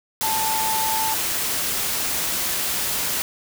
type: tone in noise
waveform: sine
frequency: 882 Hz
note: A5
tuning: 4 cents sharp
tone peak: -23 dBFS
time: 0.23-1.14 s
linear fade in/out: 0 ms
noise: white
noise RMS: -24 dBFS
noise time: 0.21-3.22 s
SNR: -2 dB
effects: none

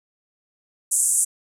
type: band-pass noise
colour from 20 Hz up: white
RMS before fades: -20 dBFS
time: 0.91-1.25 s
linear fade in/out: 10 ms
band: 7500 to 9800 Hz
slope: 48 dB/octave
effects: none

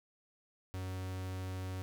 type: tone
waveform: 45% pulse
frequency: 93.3 Hz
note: F#2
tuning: 15 cents sharp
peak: -38 dBFS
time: 0.74-1.82 s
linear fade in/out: 0 ms
effects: none

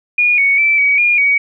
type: tone with pitch steps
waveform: sine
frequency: 2440 / 2226 / 2325 / 2265 / 2421 / 2255 Hz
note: D#7 / C#7 / D7 / C#7 / D#7 / C#7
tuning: -34 / +7 / -18 / +37 / -48 / +29 cents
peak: -9 dBFS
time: 0.18-1.38 s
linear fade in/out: 5 ms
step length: 200 ms
effects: none

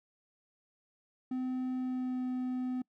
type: tone with pitch glide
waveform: triangle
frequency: 255.8 to 253.4 Hz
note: C4 to B3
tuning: -39 to +45 cents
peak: -30 dBFS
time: 1.31-2.82 s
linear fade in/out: 5 ms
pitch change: -16 cents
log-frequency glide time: 1.75-2.23 s
effects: noise-tail reverb RT60 0.1 s tail -26 dB re dry

